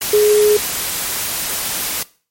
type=tone in noise; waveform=sine; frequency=420 Hz; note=G#4; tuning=19 cents sharp; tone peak=-8 dBFS; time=0.13-0.57 s; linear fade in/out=5 ms; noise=white; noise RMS=-21 dBFS; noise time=0.01-2.03 s; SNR=+10 dB; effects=noise-tail reverb RT60 0.4 s tail -20 dB re dry + MP3 64 kbps